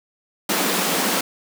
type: high-pass noise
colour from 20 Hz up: pink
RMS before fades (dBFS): -21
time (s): 0.49-1.21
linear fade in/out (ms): 5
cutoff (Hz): 170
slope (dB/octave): 96
effects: none